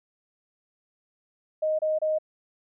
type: tone bursts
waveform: sine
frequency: 622.3 Hz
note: D#5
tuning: in tune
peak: -22 dBFS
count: 3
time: 1.62-2.186 s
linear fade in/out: 10 ms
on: 170 ms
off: 28 ms
effects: none